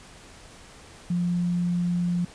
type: tone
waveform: sine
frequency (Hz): 175.4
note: F3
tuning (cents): +8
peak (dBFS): -22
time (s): 1.1-2.25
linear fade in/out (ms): 5
effects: pink hiss -48 dBFS RMS until 2.34 s + resampled to 22050 Hz